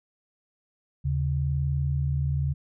sine tone pair together, 77.9 / 138.62 Hz, D#2 / C#3, +3 / 0 cents, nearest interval minor seventh, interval 997 cents, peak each -27 / -25 dBFS, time 1.04-2.54 s, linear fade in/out 20 ms, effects none

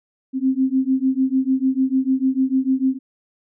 sine beating tone pair, 260 / 266.7 Hz, C4 / C4, -11 / +33 cents, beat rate 6.7 Hz, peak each -19 dBFS, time 0.33-2.99 s, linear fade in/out 50 ms, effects none

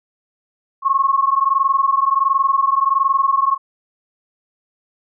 sine tone pair together, 1078.6 / 1100 Hz, C#6 / C#6, -48 / -14 cents, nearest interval unison, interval 34 cents, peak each -16 dBFS, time 0.82-3.58 s, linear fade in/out 50 ms, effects none

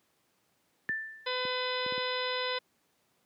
sine tone with exponential decay, 1770 Hz, A6, 10 cents sharp, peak -27 dBFS, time 0.89-1.45 s, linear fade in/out 0 ms, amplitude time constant 120 ms
clicks, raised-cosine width 3 ms, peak -29 dBFS, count 5, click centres 0.895 / 1.452 / 1.863 / 1.923 / 1.979 s
harmonic tone, 504 Hz, B4, 35 cents sharp, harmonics 1 / 2 / 3 / 4 / 5 / 6 / 7 / 8 / 10, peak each -35 / -37 / -40 / -39 / -43 / -43 / -39 / -40 / -44 dBFS, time 1.26-2.59 s, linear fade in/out 10 ms
effects pink hiss -72 dBFS RMS until 3.25 s + high-pass 150 Hz 12 dB/octave

